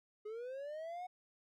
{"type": "linear sweep", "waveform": "triangle", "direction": "up", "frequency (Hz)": [415.3, 740], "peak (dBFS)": -40, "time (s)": [0.25, 1.07], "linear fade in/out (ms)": 10, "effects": []}